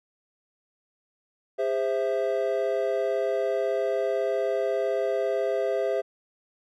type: chord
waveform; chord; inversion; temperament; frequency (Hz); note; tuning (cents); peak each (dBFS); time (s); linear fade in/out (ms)
triangle; Ab augmented; none; equal with one note detuned; 405.1 / 523.3 / 659.3; Ab4 / C5 / E5; -43 / 0 / 0; -26; 1.58-6.02; 20
effects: none